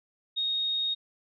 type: tone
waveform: sine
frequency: 3729 Hz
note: A#7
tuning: in tune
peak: -26 dBFS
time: 0.36-0.95 s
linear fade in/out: 20 ms
effects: none